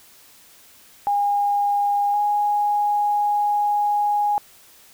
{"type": "tone pair in turn", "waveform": "sine", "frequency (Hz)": [814, 826.8], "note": ["G#5", "G#5"], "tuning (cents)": [-35, -8], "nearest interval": "unison", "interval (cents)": 27, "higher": "second", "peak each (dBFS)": -17, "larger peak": "neither", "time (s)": [[1.07, 2.14], [2.14, 4.38]], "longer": "second", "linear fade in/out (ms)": 0, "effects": ["white hiss -50 dBFS RMS until 4.93 s"]}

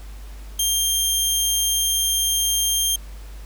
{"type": "tone", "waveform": "15% pulse", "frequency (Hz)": 3189, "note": "G7", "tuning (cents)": 29, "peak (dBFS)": -11, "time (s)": [0.59, 2.96], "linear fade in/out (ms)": 5, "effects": ["added 50 Hz sine -34 dBFS peak until 3.45 s", "pink hiss -48 dBFS RMS until 3.45 s"]}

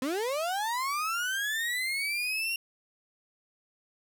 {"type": "linear sweep", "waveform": "35% pulse", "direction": "up", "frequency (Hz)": [246.9, 2779], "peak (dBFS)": -27, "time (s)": [0.02, 2.56], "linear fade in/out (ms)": 2, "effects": []}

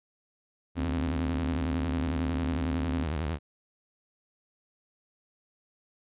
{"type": "tone with vibrato", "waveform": "sawtooth", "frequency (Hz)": 77.78, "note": "D#2", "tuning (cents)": 0, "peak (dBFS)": -25, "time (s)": [0.75, 3.39], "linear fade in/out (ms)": 50, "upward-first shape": "triangle", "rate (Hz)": 11, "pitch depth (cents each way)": 230}
{"type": "tone", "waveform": "sine", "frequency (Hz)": 260.1, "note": "C4", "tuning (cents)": -10, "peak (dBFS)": -31, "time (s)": [0.77, 3.04], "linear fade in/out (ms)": 10}
{"effects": ["resampled to 8000 Hz"]}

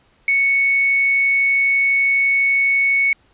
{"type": "tone with quantisation", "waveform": "sine", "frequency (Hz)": 2217, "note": "C#7", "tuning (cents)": 0, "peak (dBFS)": -13, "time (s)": [0.28, 3.13], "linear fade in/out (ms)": 2, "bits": 6, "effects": ["pink hiss -57 dBFS RMS until 3.33 s", "resampled to 8000 Hz"]}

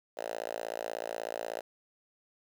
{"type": "tone with high-pass filter", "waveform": "5% pulse", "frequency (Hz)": 56.4, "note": "A1", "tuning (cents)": 44, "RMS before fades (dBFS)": -38, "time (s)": [0.17, 1.61], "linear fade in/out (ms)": 5, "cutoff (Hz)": 580, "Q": 2.9, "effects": ["10-bit"]}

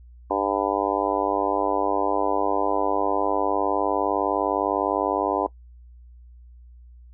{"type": "harmonic tone", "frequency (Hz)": 99.8, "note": "G2", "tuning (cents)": 32, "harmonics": [3, 4, 5, 6, 7, 8, 9, 10], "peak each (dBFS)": [-29, -29, -29, -29, -29, -29, -29, -29], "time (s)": [0.3, 5.47], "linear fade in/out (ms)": 10, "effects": ["noise-tail reverb RT60 0.1 s tail -21 dB re dry", "added 60 Hz sine -44 dBFS peak until 7.13 s"]}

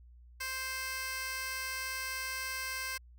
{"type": "tone with high-pass filter", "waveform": "15% pulse", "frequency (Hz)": 523.3, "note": "C5", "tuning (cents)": 0, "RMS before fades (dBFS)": -38, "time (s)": [0.4, 2.98], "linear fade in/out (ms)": 10, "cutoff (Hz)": 1800, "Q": 0.74, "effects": ["added 60 Hz sine -53 dBFS peak until 3.18 s"]}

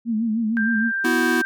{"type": "tone with vibrato", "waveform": "sine", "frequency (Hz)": 223.6, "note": "A3", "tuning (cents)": 28, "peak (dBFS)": -19, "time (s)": [0.05, 0.92], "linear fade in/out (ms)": 50, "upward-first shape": "sine", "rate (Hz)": 6.5, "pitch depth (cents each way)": 83}
{"type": "tone with pitch glide", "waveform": "sine", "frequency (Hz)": [1583, 1571.2], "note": ["G6", "G6"], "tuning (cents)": [17, 4], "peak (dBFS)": -21, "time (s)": [0.57, 1.45], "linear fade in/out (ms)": 0, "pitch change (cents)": -13, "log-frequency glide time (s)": [0.8, 1.28]}
{"type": "chord", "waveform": "square", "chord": "B suspended fourth", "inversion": "none", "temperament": "equal", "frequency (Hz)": [246.9, 329.6, 370], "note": ["B3", "E4", "F#4"], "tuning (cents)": [0, 0, 0], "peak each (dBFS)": [-23, -23, -26], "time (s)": [1.04, 1.42], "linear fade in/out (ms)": 10}
{"effects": []}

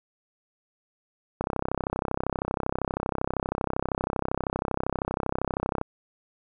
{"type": "click train", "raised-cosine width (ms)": 1, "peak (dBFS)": -12, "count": 145, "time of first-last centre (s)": [1.41, 5.814], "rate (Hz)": 32.7, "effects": []}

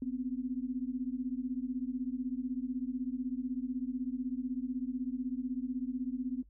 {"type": "beating tone pair", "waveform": "sine", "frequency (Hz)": [246.9, 262.9], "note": ["B3", "C4"], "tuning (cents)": [0, 8], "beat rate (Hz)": 16, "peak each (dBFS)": [-36, -36], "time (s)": [0.02, 6.43], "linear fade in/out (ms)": 2, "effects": ["noise-tail reverb RT60 0.1 s tail -17 dB re dry", "added 50 Hz sine -57 dBFS peak until 6.49 s"]}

